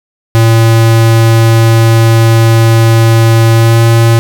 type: tone with pitch glide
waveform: square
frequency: 113.8 to 115.06 Hz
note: A#2 to A#2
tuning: -41 to -22 cents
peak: -4 dBFS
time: 0.35-4.19 s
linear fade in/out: 0 ms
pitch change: +19 cents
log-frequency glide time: 3.53-3.81 s
effects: none